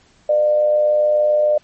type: tone with amplitude modulation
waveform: sine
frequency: 601 Hz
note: D5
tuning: 40 cents sharp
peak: -10 dBFS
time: 0.29-1.58 s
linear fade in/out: 5 ms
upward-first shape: sine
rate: 107 Hz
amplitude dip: 40%
effects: pink hiss -54 dBFS RMS until 1.63 s + MP3 32 kbps